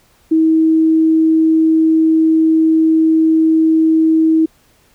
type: tone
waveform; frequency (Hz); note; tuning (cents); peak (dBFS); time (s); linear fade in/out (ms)
sine; 320; D#4; +49; -8; 0.31-4.46; 10
effects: pink hiss -53 dBFS RMS until 4.94 s